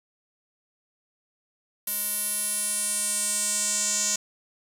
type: tone with band-pass filter sweep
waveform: square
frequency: 207.7 Hz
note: G#3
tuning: in tune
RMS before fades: -27 dBFS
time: 1.87-4.16 s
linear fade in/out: 5 ms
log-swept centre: 12000 to 6900 Hz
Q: 4.7
effects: none